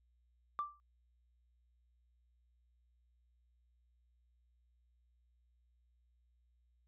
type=tone with exponential decay; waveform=sine; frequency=1174.7 Hz; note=D6; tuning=in tune; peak=-31 dBFS; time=0.59-0.8 s; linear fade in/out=0 ms; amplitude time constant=45 ms; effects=tanh soft clip ceiling -28 dBFS + added 60 Hz sine -70 dBFS peak until 6.87 s